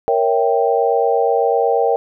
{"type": "chord", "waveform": "sine", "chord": "A# diminished seventh", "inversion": "none", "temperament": "equal with one note detuned", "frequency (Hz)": [466.2, 554.4, 655.8, 784], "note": ["A#4", "C#5", "E5", "G5"], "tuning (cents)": [0, 0, -9, 0], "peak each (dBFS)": [-16, -20, -21, -18], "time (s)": [0.08, 1.96], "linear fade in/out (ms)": 0, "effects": []}